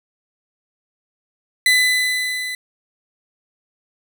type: tone with level ramp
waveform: 30% pulse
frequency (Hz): 2004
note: B6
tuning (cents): +25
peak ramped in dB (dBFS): -8 to -22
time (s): 1.66-2.55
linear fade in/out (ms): 2
effects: none